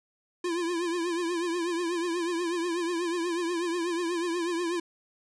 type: tone with vibrato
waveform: square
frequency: 343.4 Hz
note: F4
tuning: 29 cents flat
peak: -28 dBFS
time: 0.44-4.8 s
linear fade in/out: 5 ms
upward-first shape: triangle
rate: 8.2 Hz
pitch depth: 95 cents each way
effects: resampled to 22050 Hz